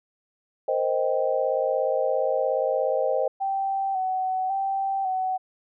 sine chord, C minor seventh, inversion third, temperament equal, 466.2 / 523.3 / 622.3 / 784 Hz, Bb4 / C5 / Eb5 / G5, 0 / 0 / 0 / 0 cents, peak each -30 / -24 / -26 / -30 dBFS, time 0.68-3.28 s, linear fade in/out 5 ms
sine tone with vibrato, 765 Hz, G5, 42 cents flat, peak -23 dBFS, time 3.4-5.38 s, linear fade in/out 20 ms, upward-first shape square, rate 0.91 Hz, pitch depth 33 cents each way
effects none

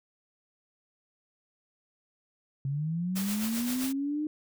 sine linear sweep, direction up, 133.6 to 307.9 Hz, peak -28 dBFS, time 2.65-4.27 s, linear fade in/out 2 ms
white noise with tremolo, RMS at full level -35 dBFS, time 3.15-3.93 s, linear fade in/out 20 ms, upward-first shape sine, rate 7.6 Hz, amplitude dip 50%
effects none

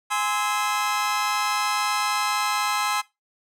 sawtooth chord, Ab augmented, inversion none, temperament just, 830.6 / 1038.3 / 1297.8 Hz, Ab5 / C6 / E6, 0 / -14 / -27 cents, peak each -23 dBFS, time 0.1-3.02 s, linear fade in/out 20 ms, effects noise-tail reverb RT60 0.2 s tail -19 dB re dry + low-pass 12000 Hz 12 dB/octave

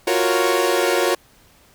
sawtooth chord, Gb major seventh, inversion third, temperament equal, 349.2 / 370 / 466.2 / 554.4 Hz, F4 / Gb4 / Bb4 / Db5, 0 / 0 / 0 / 0 cents, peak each -18 dBFS, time 0.07-1.15 s, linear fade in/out 5 ms, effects pink hiss -53 dBFS RMS until 1.74 s

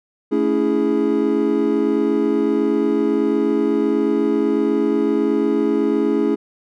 triangle chord, A major seventh, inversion none, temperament equal with one note detuned, 220 / 281.5 / 329.6 / 415.3 Hz, A3 / C#4 / E4 / G#4, 0 / +27 / 0 / 0 cents, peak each -21 / -18 / -19 / -18 dBFS, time 0.31-6.36 s, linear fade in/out 20 ms, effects none

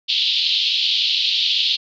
pink band-pass noise, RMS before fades -19 dBFS, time 0.08-1.77 s, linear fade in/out 20 ms, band 3000 to 4300 Hz, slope 48 dB/octave, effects none

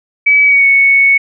sine tone with pitch glide, 2286 to 2216 Hz, D7 to C#7, -47 to -1 cents, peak -5 dBFS, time 0.26-1.18 s, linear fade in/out 10 ms, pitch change -54 cents, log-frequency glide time 0.44-0.66 s, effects none

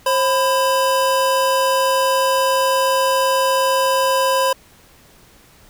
square tone pair together, 534 / 1002.3 Hz, C5 / B5, +35 / +25 cents, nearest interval major seventh, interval 1090 cents, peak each -18 dBFS, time 0.06-4.53 s, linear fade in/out 5 ms, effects pink hiss -49 dBFS RMS until 5.69 s

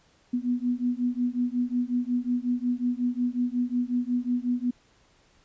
sine beating tone pair, 242.9 / 248.4 Hz, B3 / B3, -29 / +10 cents, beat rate 5.5 Hz, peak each -27 dBFS, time 0.33-4.71 s, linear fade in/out 10 ms, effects pink hiss -62 dBFS RMS until 5.44 s + resampled to 16000 Hz

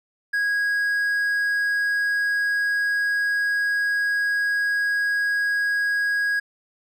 triangle tone, 1650 Hz, G#6, 12 cents flat, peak -18 dBFS, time 0.33-6.4 s, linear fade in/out 10 ms, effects none

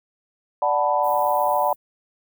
sine chord, B minor seventh, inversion first, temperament equal, 587.3 / 740 / 880 / 987.8 Hz, D5 / F#5 / A5 / B5, 0 / 0 / 0 / 0 cents, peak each -23 dBFS, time 0.62-1.73 s, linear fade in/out 2 ms
white band-stop noise, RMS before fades -39 dBFS, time 1.02-1.76 s, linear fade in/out 50 ms, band 440 to 11000 Hz, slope 24 dB/octave
effects none

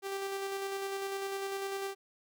sawtooth tone with tremolo, 392 Hz, G4, in tune, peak -30 dBFS, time 0.02-1.95 s, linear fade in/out 50 ms, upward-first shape square, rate 10 Hz, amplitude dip 25%, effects none

